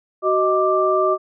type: tone cluster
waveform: sine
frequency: 375.5 / 625 / 1178 Hz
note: F#4 / D#5 / D6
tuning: +26 / +8 / +5 cents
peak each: -19 dBFS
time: 0.22-1.18 s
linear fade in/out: 50 ms
effects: none